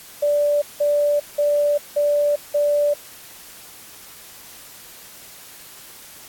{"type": "tone bursts", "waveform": "sine", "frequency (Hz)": 584, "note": "D5", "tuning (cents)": -10, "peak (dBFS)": -15, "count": 5, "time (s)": [0.22, 2.94], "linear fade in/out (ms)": 10, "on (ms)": 400, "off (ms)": 180, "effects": ["white hiss -42 dBFS RMS until 6.28 s", "AAC 64 kbps"]}